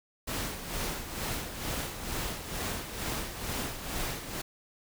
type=noise with tremolo; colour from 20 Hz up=pink; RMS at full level=-33 dBFS; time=0.27-4.42 s; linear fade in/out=10 ms; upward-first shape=sine; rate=2.2 Hz; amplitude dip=60%; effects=none